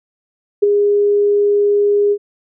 sine tone with ADSR envelope, 409.4 Hz, G#4, 25 cents flat, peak -5 dBFS, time 0.62-2.18 s, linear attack 13 ms, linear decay 14 ms, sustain -5 dB, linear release 63 ms, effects none

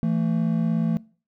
triangle tone pair together, 167 / 223.8 Hz, E3 / A3, +23 / +30 cents, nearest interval perfect fourth, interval 507 cents, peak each -21 dBFS, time 0.03-0.97 s, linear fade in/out 0 ms, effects noise-tail reverb RT60 0.4 s tail -22 dB re dry

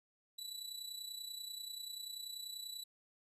sawtooth tone with amplitude modulation, 3951 Hz, B7, in tune, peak -38 dBFS, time 0.38-2.84 s, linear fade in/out 10 ms, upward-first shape sine, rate 30.3 Hz, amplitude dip 65%, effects resampled to 32000 Hz

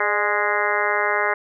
harmonic tone with a mistuned harmonic, 207.7 Hz, G#3, in tune, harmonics 2 / 3 / 4 / 5 / 6 / 7 / 8 / 9 / 10, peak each -27 / -27 / -27 / -27 / -27 / -27 / -27 / -27 / -27 dBFS, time 0-1.34 s, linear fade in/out 5 ms, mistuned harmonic 3, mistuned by -46 cents, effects none

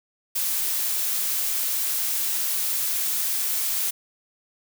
blue noise, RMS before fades -25 dBFS, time 0.35-3.91 s, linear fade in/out 10 ms, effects none

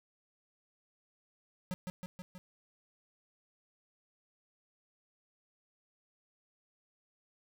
square tone with echo, 182.5 Hz, F#3, 24 cents flat, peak -35 dBFS, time 1.71-1.74 s, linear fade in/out 0 ms, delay 160 ms, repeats 4, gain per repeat -3 dB, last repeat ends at 2.38 s, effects none

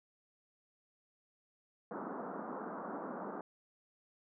pink band-pass noise, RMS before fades -43 dBFS, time 1.91-3.41 s, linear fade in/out 2 ms, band 190 to 1400 Hz, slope 48 dB/octave, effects none

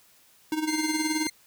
square tone with tremolo, 310.9 Hz, D#4, 1 cent flat, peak -24 dBFS, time 0.52-1.27 s, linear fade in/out 2 ms, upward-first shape sine, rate 19 Hz, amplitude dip 70%
15% pulse tone, 2098 Hz, C7, 4 cents sharp, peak -24 dBFS, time 0.67-1.3 s, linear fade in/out 10 ms
effects white hiss -59 dBFS RMS until 1.46 s

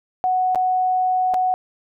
sine tone with dropouts, 740 Hz, F#5, in tune, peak -16 dBFS, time 0.24-1.54 s, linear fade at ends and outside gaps 0 ms, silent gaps 0.548-0.557 / 1.338-1.343 s, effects none

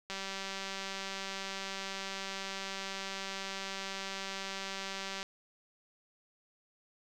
click train, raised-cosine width 0.2 ms, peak -22 dBFS, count 996, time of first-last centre 0.1-5.229 s, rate 194 Hz, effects none

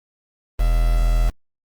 triangle tone with quantisation, 41.19 Hz, E1, 1 cent flat, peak -12 dBFS, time 0.59-1.3 s, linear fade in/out 10 ms, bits 5, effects Opus 32 kbps

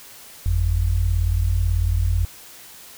sine tone pair together, 49.08 / 87.31 Hz, G1 / F2, +3 / 0 cents, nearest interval minor seventh, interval 997 cents, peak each -20 / -19 dBFS, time 0.46-2.25 s, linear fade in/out 0 ms, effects white hiss -43 dBFS RMS until 2.97 s

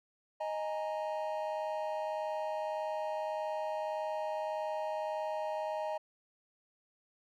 triangle chord, D# suspended fourth, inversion none, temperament equal, 622.3 / 830.6 / 932.3 Hz, D#5 / G#5 / A#5, 0 / 0 / 0 cents, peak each -34 / -38 / -39 dBFS, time 0.4-5.98 s, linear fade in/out 10 ms, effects none

